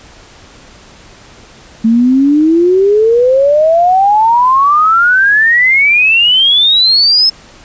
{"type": "exponential sweep", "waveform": "sine", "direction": "up", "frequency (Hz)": [220, 5274], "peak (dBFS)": -5, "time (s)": [1.84, 7.3], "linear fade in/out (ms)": 10, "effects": ["pink hiss -38 dBFS RMS until 7.64 s", "resampled to 16000 Hz"]}